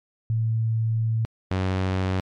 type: tone pair in turn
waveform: sine / sawtooth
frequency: 112.3 / 93.83 Hz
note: A2 / F#2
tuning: +36 / +25 cents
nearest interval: minor third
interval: 311 cents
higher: first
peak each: -20 / -18 dBFS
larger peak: second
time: 0.3-1.25 / 1.51-2.2 s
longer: first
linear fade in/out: 0 ms
effects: low-pass 4000 Hz 12 dB/octave + MP3 96 kbps